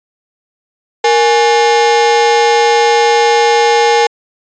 45% pulse ring-modulated tone, 650 Hz, E5, 24 cents flat, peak -4 dBFS, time 1.04-4.07 s, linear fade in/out 5 ms, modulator 184 Hz, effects resampled to 16000 Hz

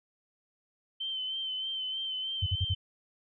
sine tone with vibrato, 3088 Hz, G7, 27 cents flat, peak -32 dBFS, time 1-2.75 s, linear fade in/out 10 ms, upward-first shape sine, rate 3.2 Hz, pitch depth 33 cents each way
sine tone bursts, 92.5 Hz, F#2, in tune, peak -25 dBFS, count 4, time 2.42-2.74 s, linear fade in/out 10 ms, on 44 ms, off 48 ms
effects none

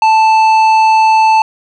sine tone with tanh clipping, 880 Hz, A5, in tune, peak -7 dBFS, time 0.02-1.42 s, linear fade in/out 2 ms, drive 10 dB, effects none

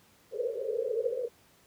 pink band-pass noise, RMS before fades -32 dBFS, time 0.31-1.29 s, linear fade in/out 50 ms, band 440 to 520 Hz, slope 96 dB/octave, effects pink hiss -62 dBFS RMS until 1.66 s + high-pass 80 Hz 12 dB/octave

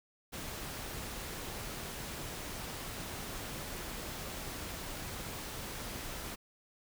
pink noise, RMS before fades -42 dBFS, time 0.32-6.36 s, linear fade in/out 20 ms, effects none

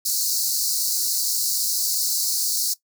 pink high-pass noise, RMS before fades -23 dBFS, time 0.05-2.74 s, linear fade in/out 10 ms, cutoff 4200 Hz, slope 96 dB/octave, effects noise-tail reverb RT60 0.1 s tail -17 dB re dry

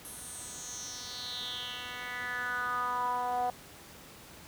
10% pulse tone with band-pass filter sweep, 246.9 Hz, B3, in tune, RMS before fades -36 dBFS, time 0.05-3.5 s, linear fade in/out 0 ms, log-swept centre 11000 to 700 Hz, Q 5, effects pink hiss -51 dBFS RMS until 4.47 s + high-pass 60 Hz 12 dB/octave

